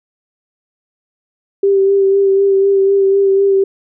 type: tone with vibrato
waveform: sine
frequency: 392.3 Hz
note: G4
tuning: 1 cent sharp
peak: -8 dBFS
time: 1.63-3.64 s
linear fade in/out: 5 ms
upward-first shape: sine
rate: 4 Hz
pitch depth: 22 cents each way
effects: none